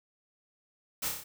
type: noise with echo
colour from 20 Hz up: white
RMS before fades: -33 dBFS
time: 1.02-1.09 s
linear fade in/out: 10 ms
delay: 30 ms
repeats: 5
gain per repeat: -3 dB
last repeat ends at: 1.24 s
effects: none